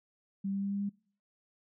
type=tone with pitch steps; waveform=sine; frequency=196 / 197.36 / 198.74 / 200.1 / 201.5 Hz; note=G3 / G3 / G3 / G3 / G3; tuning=0 / +12 / +24 / +36 / +48 cents; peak=-31 dBFS; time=0.44-0.895 s; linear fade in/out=10 ms; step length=91 ms; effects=noise-tail reverb RT60 0.5 s tail -24 dB re dry